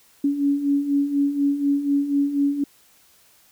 sine beating tone pair, 279.9 / 284 Hz, C#4 / C#4, +17 / +42 cents, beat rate 4.1 Hz, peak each -25 / -19 dBFS, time 0.24-2.64 s, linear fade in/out 5 ms, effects white hiss -56 dBFS RMS until 3.51 s

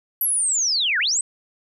sine linear two-way sweep, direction down then up, 11840 to 1385 to 8500 Hz, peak -18 dBFS, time 0.21-1.21 s, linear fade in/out 2 ms, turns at 0.99 s, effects none

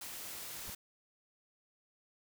white noise, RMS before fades -45 dBFS, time 0.01-0.75 s, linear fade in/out 5 ms
brown noise with exponential growth, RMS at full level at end -43 dBFS, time 0.6-0.7 s, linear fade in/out 2 ms, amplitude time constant 21 ms
effects none

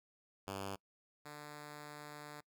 5% pulse tone pair in turn, 98 / 148.28 Hz, G2 / D3, 0 / +17 cents, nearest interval perfect fifth, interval 717 cents, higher second, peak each -30 / -37 dBFS, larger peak first, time 0.47-0.76 / 1.25-2.41 s, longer second, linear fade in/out 10 ms, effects noise-tail reverb RT60 0.1 s tail -25 dB re dry

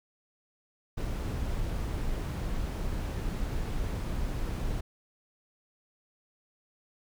brown noise, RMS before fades -32 dBFS, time 0.97-4.81 s, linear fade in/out 10 ms, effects none

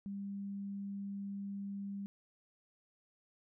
sine tone, 199.1 Hz, G3, 27 cents sharp, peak -39 dBFS, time 0.06-2.06 s, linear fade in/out 0 ms, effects none

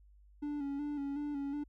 triangle tone with vibrato, 286.4 Hz, D4, 43 cents flat, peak -33 dBFS, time 0.42-1.64 s, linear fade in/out 10 ms, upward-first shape square, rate 2.7 Hz, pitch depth 40 cents each way, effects added 50 Hz sine -58 dBFS peak until 1.68 s

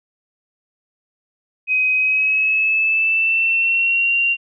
sine tone with pitch glide, 2520 to 2764 Hz, D#7 to F7, +21 to -19 cents, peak -14 dBFS, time 1.67-4.37 s, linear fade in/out 50 ms, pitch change +160 cents, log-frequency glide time 1.94-4.14 s, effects none

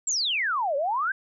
sine exponential two-way sweep, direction down then up, 7770 to 536 to 1629 Hz, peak -23 dBFS, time 0.07-1.12 s, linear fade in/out 5 ms, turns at 0.76 s, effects none

